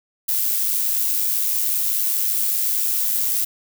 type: noise with amplitude modulation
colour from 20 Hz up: violet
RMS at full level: -19 dBFS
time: 0.28-3.45 s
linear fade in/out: 10 ms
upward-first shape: sine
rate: 105 Hz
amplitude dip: 40%
effects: none